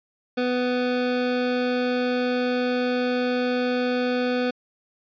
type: tone pair together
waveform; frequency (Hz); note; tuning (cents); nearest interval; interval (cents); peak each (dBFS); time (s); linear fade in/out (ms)
square; 248.6 / 497.1; B3 / B4; +12 / +11; octave; 1199; -25; 0.37-4.51; 10
effects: resampled to 11025 Hz